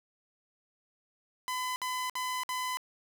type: tone bursts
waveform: sawtooth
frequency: 1010 Hz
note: B5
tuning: 39 cents sharp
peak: -28 dBFS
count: 4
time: 1.48-2.771 s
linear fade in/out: 0 ms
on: 280 ms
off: 57 ms
effects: none